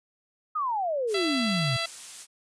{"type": "exponential sweep", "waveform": "sine", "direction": "down", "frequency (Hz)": [1288, 120], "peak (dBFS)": -25, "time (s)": [0.55, 1.77], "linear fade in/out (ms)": 10}
{"type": "noise", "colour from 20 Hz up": "blue", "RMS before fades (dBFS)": -38, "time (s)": [1.07, 2.27], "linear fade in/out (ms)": 50}
{"type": "harmonic tone", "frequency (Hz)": 668, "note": "E5", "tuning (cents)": 23, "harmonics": [1, 2, 3, 4, 5, 6, 7], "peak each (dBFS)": [-35, -35, -35, -35, -35, -35, -35], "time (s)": [1.14, 1.86], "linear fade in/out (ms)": 5}
{"effects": ["resampled to 22050 Hz"]}